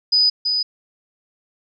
sine tone with echo, 4978 Hz, D#8, in tune, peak -12 dBFS, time 0.12-0.3 s, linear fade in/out 10 ms, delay 330 ms, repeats 1, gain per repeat -5 dB, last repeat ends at 0.63 s, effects none

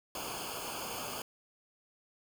pink noise with comb filter, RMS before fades -40 dBFS, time 0.15-1.22 s, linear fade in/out 2 ms, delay 0.52 ms, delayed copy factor -0.9, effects none

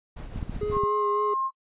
brown noise with tremolo, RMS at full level -35 dBFS, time 0.16-0.79 s, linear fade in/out 10 ms, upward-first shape triangle, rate 5.7 Hz, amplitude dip 55%
click train, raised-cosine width 5 ms, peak -20 dBFS, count 8, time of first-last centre 0.36-0.836 s, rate 14.7 Hz
triangle tone with vibrato, 414.5 Hz, G#4, 3 cents flat, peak -24 dBFS, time 0.61-1.34 s, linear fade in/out 5 ms, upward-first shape sine, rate 3.6 Hz, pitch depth 23 cents each way
sine tone with pitch glide, 1072 to 1064.6 Hz, C6 to C6, +42 to +30 cents, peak -24 dBFS, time 0.71-1.51 s, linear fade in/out 50 ms, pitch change -12 cents, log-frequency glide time 0.83-0.88 s
effects noise-tail reverb RT60 0.1 s tail -24 dB re dry + resampled to 8000 Hz

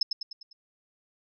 sine tone with echo, 5200 Hz, E8, 24 cents flat, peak -19 dBFS, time 0.01-0.03 s, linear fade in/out 5 ms, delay 100 ms, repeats 5, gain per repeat -6 dB, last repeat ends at 0.53 s, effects none

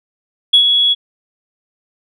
sine tone with ADSR envelope, 3360 Hz, G#7, 19 cents sharp, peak -3 dBFS, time 0.53-0.95 s, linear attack 10 ms, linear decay 87 ms, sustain -6 dB, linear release 29 ms, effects tanh soft clip ceiling 0 dBFS

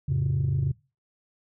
sine chord, F augmented, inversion none, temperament just, 87.31 / 109.13 / 136.42 Hz, F2 / A2 / C#3, 0 / -14 / -27 cents, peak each -28 / -28 / -22 dBFS, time 0.08-0.72 s, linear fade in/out 10 ms, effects noise-tail reverb RT60 0.3 s tail -23 dB re dry + tanh soft clip ceiling -18 dBFS

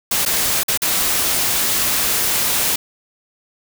white noise with dropouts, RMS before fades -18 dBFS, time 0.11-2.76 s, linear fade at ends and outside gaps 5 ms, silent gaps 0.252-0.26 / 0.634-0.682 / 0.775-0.819 s, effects none

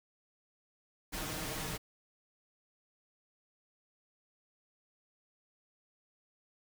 pink noise with comb filter, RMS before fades -39 dBFS, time 1.12-1.78 s, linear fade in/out 20 ms, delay 6.4 ms, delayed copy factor +0.55, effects none

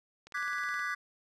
click train, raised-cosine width 0.2 ms, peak -33 dBFS, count 11, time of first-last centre 0.27-0.794 s, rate 19.1 Hz
triangle chord, G# half-diminished seventh, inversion second, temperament equal, 1174.7 / 1480 / 1661.2 / 1975.5 Hz, D6 / F#6 / G#6 / B6, 0 / 0 / 0 / 0 cents, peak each -36 dBFS, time 0.34-0.95 s, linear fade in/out 10 ms
effects none

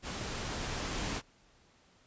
pink noise with level ramp, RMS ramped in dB -39 to -35 dBFS, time 0.02-1.22 s, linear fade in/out 50 ms, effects pink hiss -65 dBFS RMS until 2.06 s + resampled to 16000 Hz

